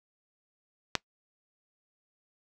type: click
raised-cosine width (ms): 0.2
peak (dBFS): -7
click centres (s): 0.953
effects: noise-tail reverb RT60 0.1 s tail -22 dB re dry